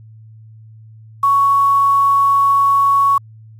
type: tone with quantisation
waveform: sine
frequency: 1114 Hz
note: C#6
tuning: 8 cents sharp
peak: -9 dBFS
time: 1.23-3.18 s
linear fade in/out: 5 ms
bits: 6
effects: added 110 Hz sine -37 dBFS peak until 3.59 s + MP3 64 kbps